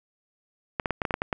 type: clicks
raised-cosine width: 0.5 ms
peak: -11 dBFS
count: 9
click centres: 0.798 / 0.858 / 0.907 / 1.018 / 1.052 / 1.108 / 1.141 / 1.219 / 1.328 s
effects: none